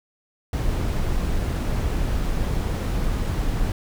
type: noise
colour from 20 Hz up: brown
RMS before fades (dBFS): -23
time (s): 0.53-3.72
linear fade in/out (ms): 2
effects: none